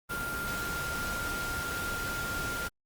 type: tone in noise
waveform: sine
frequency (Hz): 1396.9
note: F6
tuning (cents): 0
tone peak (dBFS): -34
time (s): 0.09-2.69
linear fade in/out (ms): 20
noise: pink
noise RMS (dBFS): -37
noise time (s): 0.09-2.69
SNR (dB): 0
effects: Opus 32 kbps